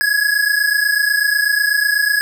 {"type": "tone pair together", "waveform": "square", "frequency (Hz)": [1661.2, 1689.3], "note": ["G#6", "G#6"], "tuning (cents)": [0, 29], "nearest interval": "unison", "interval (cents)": 29, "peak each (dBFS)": -17, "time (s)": [0.01, 2.21], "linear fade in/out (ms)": 0, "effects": []}